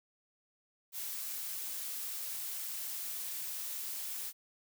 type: noise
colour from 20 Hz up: blue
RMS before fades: -40 dBFS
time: 0.92-4.33 s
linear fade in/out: 50 ms
effects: none